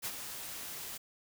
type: noise with ADSR envelope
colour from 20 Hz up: white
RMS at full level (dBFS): -36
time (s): 0.02-0.98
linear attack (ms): 35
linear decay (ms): 56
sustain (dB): -7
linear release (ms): 13
effects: none